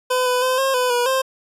25% pulse tone with pitch steps, 506 / 499.2 / 513 / 536 / 501 / 484.8 / 527 Hz, B4 / B4 / C5 / C5 / B4 / B4 / C5, +42 / +19 / -34 / +42 / +25 / -32 / +12 cents, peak -13 dBFS, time 0.1-1.22 s, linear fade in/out 10 ms, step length 160 ms, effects resampled to 32000 Hz

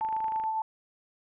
sine tone with tremolo, 880 Hz, A5, in tune, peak -26 dBFS, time 0.01-0.62 s, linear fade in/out 2 ms, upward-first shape sine, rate 9.1 Hz, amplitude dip 30%
click train, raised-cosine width 0.5 ms, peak -30 dBFS, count 12, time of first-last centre 0.01-0.438 s, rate 25.7 Hz
effects none

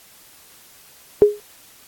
sine tone with exponential decay, 415.3 Hz, G#4, in tune, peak -3 dBFS, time 1.22-1.4 s, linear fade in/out 0 ms, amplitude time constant 39 ms, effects white hiss -48 dBFS RMS until 1.87 s + AAC 64 kbps

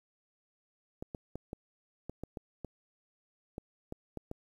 clicks, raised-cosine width 2 ms, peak -26 dBFS, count 12, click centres 1.025 / 1.148 / 1.356 / 1.531 / 2.096 / 2.236 / 2.372 / 2.647 / 3.581 / 3.924 / 4.173 / 4.314 s, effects 10-bit

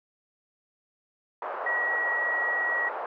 white band-pass noise, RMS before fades -34 dBFS, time 1.42-3.06 s, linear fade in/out 2 ms, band 490 to 1200 Hz, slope 24 dB/octave
sine tone, 1913 Hz, A#6, 44 cents sharp, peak -25 dBFS, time 1.66-2.89 s, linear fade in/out 5 ms
effects none

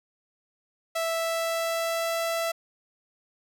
sawtooth tone with pitch glide, 659 to 664.7 Hz, E5 to E5, -1 to +14 cents, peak -22 dBFS, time 0.95-2.52 s, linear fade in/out 10 ms, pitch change +15 cents, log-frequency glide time 1.16-2.19 s, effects none

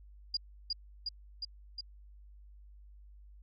sine tone with echo, 4841 Hz, D#8, 48 cents flat, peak -29 dBFS, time 0.34-0.37 s, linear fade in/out 5 ms, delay 360 ms, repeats 4, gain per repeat -2 dB, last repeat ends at 1.81 s, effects added 50 Hz sine -52 dBFS peak until 3.42 s

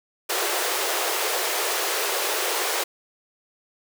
pink high-pass noise, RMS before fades -25 dBFS, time 0.29-2.84 s, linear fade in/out 10 ms, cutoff 350 Hz, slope 96 dB/octave, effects none

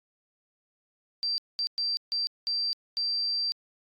sine tone bursts at uneven times, 4699 Hz, D8, in tune, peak -26 dBFS, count 6, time 1.23-1.38 / 1.59-1.67 / 1.78-1.97 / 2.12-2.27 / 2.47-2.73 / 2.97-3.52 s, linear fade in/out 0 ms, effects AAC 48 kbps

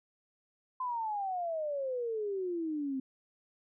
sine exponential sweep, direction down, 1033 to 259.3 Hz, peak -32 dBFS, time 0.8-3 s, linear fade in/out 5 ms, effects none

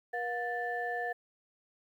sine tone cluster, 479.2 / 716 / 1761 Hz, A#4 / F5 / A6, +48 / +43 / +1 cents, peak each -38 / -35 / -36 dBFS, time 0.13-1.13 s, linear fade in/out 10 ms, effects tanh soft clip ceiling -23 dBFS + 11-bit

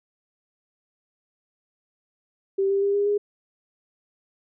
sine tone with pitch steps, 390 / 395.2 / 400.5 / 405.9 / 411.3 Hz, G4 / G4 / G4 / G#4 / G#4, -9 / +14 / +37 / -40 / -17 cents, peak -19 dBFS, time 2.58-3.18 s, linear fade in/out 10 ms, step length 120 ms, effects none

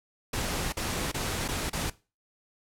pink noise with dropouts, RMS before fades -31 dBFS, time 0.33-1.9 s, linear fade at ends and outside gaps 5 ms, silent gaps 0.724-0.769 / 1.117-1.142 / 1.48-1.485 / 1.698-1.73 s, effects noise-tail reverb RT60 0.3 s tail -19 dB re dry + low-pass 12000 Hz 12 dB/octave

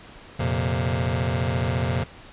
sawtooth chord, F suspended fourth, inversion none, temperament just, 87.31 / 116.41 / 130.96 Hz, F2 / Bb2 / C3, 0 / -2 / +2 cents, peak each -22 dBFS, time 0.39-2.04 s, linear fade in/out 10 ms, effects pink hiss -45 dBFS RMS until 2.32 s + resampled to 8000 Hz

